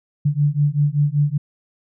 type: beating tone pair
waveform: sine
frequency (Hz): 143.5 / 148.7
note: D3 / D3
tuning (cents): -40 / +22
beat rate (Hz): 5.2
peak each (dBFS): -18 / -18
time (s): 0.25-1.38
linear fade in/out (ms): 10
effects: none